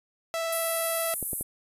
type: tone with vibrato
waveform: sawtooth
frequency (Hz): 659.3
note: E5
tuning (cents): 0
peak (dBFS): -24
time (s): 0.34-1.14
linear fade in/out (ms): 0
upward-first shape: sine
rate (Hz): 20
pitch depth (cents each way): 12
type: band-pass noise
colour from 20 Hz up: pink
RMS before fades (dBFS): -33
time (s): 0.52-1.43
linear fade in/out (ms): 5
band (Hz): 9600 to 13000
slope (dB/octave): 48
type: clicks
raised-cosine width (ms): 2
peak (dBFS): -23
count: 3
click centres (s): 1.227 / 1.332 / 1.41
effects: resampled to 32000 Hz